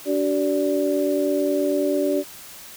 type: tone cluster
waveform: sine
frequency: 289.3 / 378.6 / 582 Hz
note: D4 / F#4 / D5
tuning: -26 / +40 / -16 cents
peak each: -23 dBFS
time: 0.05-2.24 s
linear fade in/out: 50 ms
effects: white hiss -41 dBFS RMS until 2.76 s

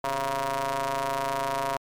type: ring-modulated tone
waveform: sawtooth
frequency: 134.1 Hz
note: C3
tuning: 43 cents sharp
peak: -19 dBFS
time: 0.04-1.77 s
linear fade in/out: 0 ms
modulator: 818 Hz
effects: MP3 96 kbps

